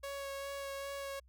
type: tone with vibrato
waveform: sawtooth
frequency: 554.4 Hz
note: C#5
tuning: in tune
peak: -36 dBFS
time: 0.03-1.2 s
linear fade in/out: 10 ms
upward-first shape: sine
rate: 2.5 Hz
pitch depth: 13 cents each way
effects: added 62 Hz sine -60 dBFS peak until 1.28 s